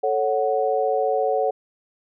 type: chord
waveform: sine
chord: F# minor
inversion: first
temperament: equal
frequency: 440 / 554.4 / 740 Hz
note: A4 / C#5 / F#5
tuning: 0 / 0 / 0 cents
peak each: -23 dBFS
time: 0.03-1.51 s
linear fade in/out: 10 ms
effects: none